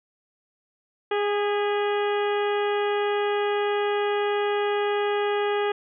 harmonic tone with a mistuned harmonic, 411.6 Hz, G#4, 16 cents flat, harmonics 1 / 2 / 3 / 4 / 5 / 6 / 7 / 8, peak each -23 / -29 / -33 / -35 / -37 / -39 / -40 / -41 dBFS, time 1.11-5.72 s, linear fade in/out 5 ms, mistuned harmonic 5, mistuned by -50 cents, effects none

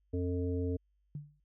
harmonic tone, 89.3 Hz, F2, 39 cents sharp, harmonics 1 / 3 / 5 / 7, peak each -33 / -36 / -37 / -51 dBFS, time 0.13-0.77 s, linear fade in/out 10 ms
sine tone with exponential decay, 146.83 Hz, D3, in tune, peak -35 dBFS, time 1.15-1.4 s, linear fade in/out 2 ms, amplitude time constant 54 ms
effects added 50 Hz sine -70 dBFS peak until 1.44 s

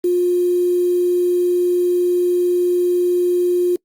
sine tone with quantisation, 355.5 Hz, F4, 31 cents sharp, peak -13 dBFS, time 0.04-3.76 s, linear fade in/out 5 ms, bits 6, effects noise-tail reverb RT60 0.1 s tail -24 dB re dry + Opus 48 kbps

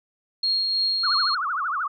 sine tone with tremolo, 4263 Hz, C8, 32 cents sharp, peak -19 dBFS, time 0.43-1.35 s, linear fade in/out 5 ms, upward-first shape triangle, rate 3.1 Hz, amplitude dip 30%
sine tone with vibrato, 1274 Hz, D#6, 41 cents sharp, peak -23 dBFS, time 1.03-1.88 s, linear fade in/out 10 ms, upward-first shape triangle, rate 13 Hz, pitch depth 300 cents each way
effects none

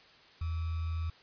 sine tone with sample-and-hold, 82 Hz, E2, 9 cents flat, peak -31 dBFS, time 0.41-1.1 s, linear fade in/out 5 ms, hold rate 1225 Hz, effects white hiss -58 dBFS RMS until 1.22 s + resampled to 11025 Hz

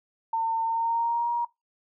sine tone with pitch glide, 905 to 947.8 Hz, A5 to A#5, +48 to +28 cents, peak -23 dBFS, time 0.33-1.45 s, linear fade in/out 5 ms, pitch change +80 cents, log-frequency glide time 0.63-1.31 s, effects noise-tail reverb RT60 0.2 s tail -22 dB re dry

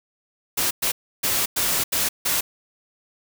white noise bursts at uneven times, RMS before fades -22 dBFS, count 6, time 0.57-0.71 / 0.82-0.92 / 1.23-1.46 / 1.56-1.84 / 1.92-2.09 / 2.25-2.41 s, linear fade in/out 10 ms, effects none

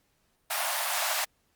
pink high-pass noise, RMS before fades -29 dBFS, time 0.5-1.25 s, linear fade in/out 10 ms, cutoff 600 Hz, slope 96 dB/octave, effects pink hiss -71 dBFS RMS until 1.55 s + Opus 48 kbps

